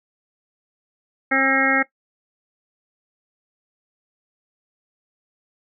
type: harmonic tone with a mistuned harmonic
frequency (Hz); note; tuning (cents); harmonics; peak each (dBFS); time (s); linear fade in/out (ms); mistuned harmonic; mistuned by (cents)
268.8; C4; +47; 1 / 2 / 3 / 5 / 6 / 7 / 8; -23 / -25 / -26 / -24 / -24 / -23 / -22; 1.31-1.83; 10; 5; -19
effects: noise-tail reverb RT60 0.1 s tail -17 dB re dry